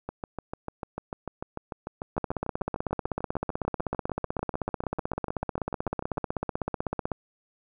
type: two click trains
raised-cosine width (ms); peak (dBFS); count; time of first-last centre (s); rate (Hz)
1; -14 / -19; 80 / 42; 2.18-7.117 / 0.09-6.173; 16 / 6.74
effects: none